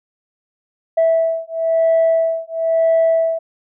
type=beating tone pair; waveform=sine; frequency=655 / 656 Hz; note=E5 / E5; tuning=-11 / -9 cents; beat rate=1 Hz; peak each=-15 dBFS; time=0.97-3.39 s; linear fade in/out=10 ms; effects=tanh soft clip ceiling -8 dBFS